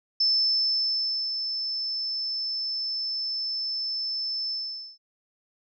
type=tone with ADSR envelope; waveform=sine; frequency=5274 Hz; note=E8; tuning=in tune; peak=-19 dBFS; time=0.2-4.98 s; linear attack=7 ms; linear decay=1100 ms; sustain=-8 dB; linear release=470 ms; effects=none